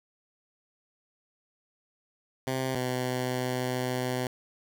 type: tone pair in turn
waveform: 10% pulse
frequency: 130.8 / 126.56 Hz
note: C3 / B2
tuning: 0 / +43 cents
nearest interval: minor second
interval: 57 cents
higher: first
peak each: -20 dBFS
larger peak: neither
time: 2.47-2.75 / 2.75-4.27 s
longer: second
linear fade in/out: 2 ms
effects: none